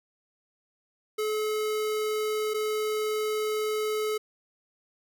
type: tone pair in turn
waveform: square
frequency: 429.1 / 429.1 Hz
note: A4 / A4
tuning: -43 / -43 cents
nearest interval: unison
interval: 0 cents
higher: neither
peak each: -27 dBFS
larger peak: neither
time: 1.18-2.54 / 2.54-4.18 s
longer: second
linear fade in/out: 10 ms
effects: none